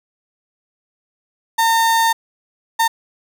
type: tone bursts at uneven times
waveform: 35% pulse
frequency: 910 Hz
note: A#5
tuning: 42 cents flat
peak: -11 dBFS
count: 2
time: 1.58-2.13 / 2.79-2.88 s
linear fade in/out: 10 ms
effects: none